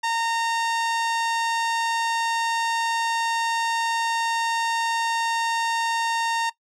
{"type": "tone", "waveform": "sawtooth", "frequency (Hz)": 919, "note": "A#5", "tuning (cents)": -25, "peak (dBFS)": -18, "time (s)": [0.03, 6.5], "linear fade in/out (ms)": 10, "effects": ["noise-tail reverb RT60 0.1 s tail -17 dB re dry", "low-pass 7000 Hz 12 dB/octave"]}